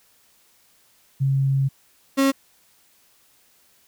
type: tone pair in turn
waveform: sine / 35% pulse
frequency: 136 / 272 Hz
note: C#3 / C#4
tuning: -33 / -33 cents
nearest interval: octave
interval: 1200 cents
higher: second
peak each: -17 / -14 dBFS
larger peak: second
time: 1.2-1.69 / 2.17-2.32 s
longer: first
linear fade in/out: 20 ms
effects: white hiss -59 dBFS RMS until 3.87 s